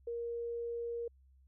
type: tone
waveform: sine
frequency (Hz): 470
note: A#4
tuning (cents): +14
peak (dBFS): -36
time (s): 0.07-1.08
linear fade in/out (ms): 5
effects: added 66 Hz sine -61 dBFS peak until 1.47 s

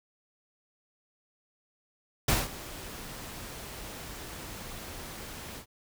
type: noise with ADSR envelope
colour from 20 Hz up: pink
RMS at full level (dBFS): -24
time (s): 2.28-5.66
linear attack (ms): 6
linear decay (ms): 190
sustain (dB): -18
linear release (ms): 84
effects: none

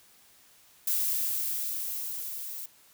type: noise with level ramp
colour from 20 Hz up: violet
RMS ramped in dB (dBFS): -27 to -39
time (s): 0.87-2.66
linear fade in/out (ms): 5
effects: white hiss -59 dBFS RMS until 2.93 s

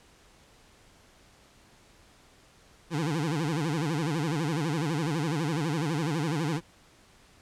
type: tone with vibrato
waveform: 25% pulse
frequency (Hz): 155.56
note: D#3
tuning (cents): 0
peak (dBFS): -23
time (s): 2.9-6.61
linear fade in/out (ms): 50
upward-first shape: sine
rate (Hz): 12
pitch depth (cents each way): 180
effects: pink hiss -58 dBFS RMS until 7.41 s + low-pass 9000 Hz 12 dB/octave

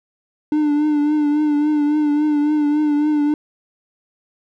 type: tone with vibrato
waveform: triangle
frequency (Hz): 297.9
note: D4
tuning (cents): +25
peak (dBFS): -12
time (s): 0.52-3.34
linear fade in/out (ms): 2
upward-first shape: triangle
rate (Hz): 3.6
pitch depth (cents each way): 47
effects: none

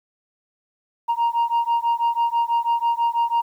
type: beating tone pair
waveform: sine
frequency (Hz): 932.3 / 938.4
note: A#5 / A#5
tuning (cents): 0 / +11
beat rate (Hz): 6.1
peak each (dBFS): -19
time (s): 1.08-3.42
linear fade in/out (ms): 20
effects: tanh soft clip ceiling -15 dBFS + 9-bit

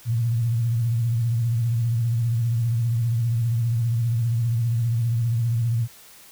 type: tone with vibrato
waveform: sine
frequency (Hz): 116.54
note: A#2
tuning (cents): 0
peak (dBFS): -19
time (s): 0.05-5.88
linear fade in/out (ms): 50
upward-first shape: sine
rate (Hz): 15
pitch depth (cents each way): 70
effects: white hiss -48 dBFS RMS until 6.31 s

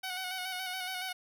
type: tone with vibrato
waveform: 10% pulse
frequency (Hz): 742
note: F#5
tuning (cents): +5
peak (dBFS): -27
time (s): 0.03-1.13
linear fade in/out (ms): 10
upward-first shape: square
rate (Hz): 7.1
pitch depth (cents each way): 30
effects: none

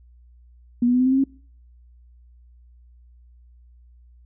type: tone with pitch steps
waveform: sine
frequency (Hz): 240.5 / 245.4 / 250.4 / 255.5 / 260.8 / 266.1 / 271.5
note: B3 / B3 / B3 / C4 / C4 / C4 / C#4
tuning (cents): -46 / -11 / +24 / -41 / -5 / +29 / -36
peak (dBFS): -15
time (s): 0.82-1.24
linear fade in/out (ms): 5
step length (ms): 60
effects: noise-tail reverb RT60 0.5 s tail -25 dB re dry + added 60 Hz sine -48 dBFS peak until 4.25 s

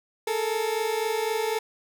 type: tone pair together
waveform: 30% pulse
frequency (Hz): 430 / 453.9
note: A4 / A#4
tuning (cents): -40 / -46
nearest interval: minor second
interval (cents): 94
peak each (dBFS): -25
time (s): 0.27-1.59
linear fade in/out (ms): 5
effects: none

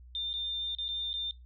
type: tone with dropouts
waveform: sine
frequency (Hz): 3603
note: A7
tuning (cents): +40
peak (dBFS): -32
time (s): 0.15-1.31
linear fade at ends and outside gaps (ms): 1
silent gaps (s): 0.331-0.338 / 0.75-0.785 / 0.882-0.888 / 1.131-1.139
effects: noise-tail reverb RT60 0.2 s tail -19 dB re dry + added 61 Hz sine -49 dBFS peak until 1.45 s

